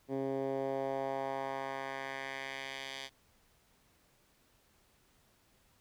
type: tone with band-pass filter sweep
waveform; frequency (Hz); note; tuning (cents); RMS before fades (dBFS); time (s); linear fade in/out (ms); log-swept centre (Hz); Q
10% pulse; 135.2; C#3; -43; -38; 0.08-3.1; 50; 320 to 3600; 1.4
effects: pink hiss -69 dBFS RMS until 5.8 s